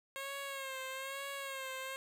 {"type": "tone with vibrato", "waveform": "10% pulse", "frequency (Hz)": 540, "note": "C#5", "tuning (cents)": -45, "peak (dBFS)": -32, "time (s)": [0.16, 1.96], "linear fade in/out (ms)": 0, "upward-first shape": "sine", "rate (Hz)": 1.1, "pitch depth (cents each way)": 52, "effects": []}